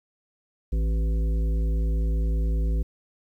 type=harmonic tone with a mistuned harmonic; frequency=55 Hz; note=A1; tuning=in tune; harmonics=1 / 3 / 5 / 7 / 9; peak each=-21 / -34 / -40 / -42 / -44 dBFS; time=0.72-2.83 s; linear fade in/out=10 ms; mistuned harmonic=5; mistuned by=-29 cents; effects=10-bit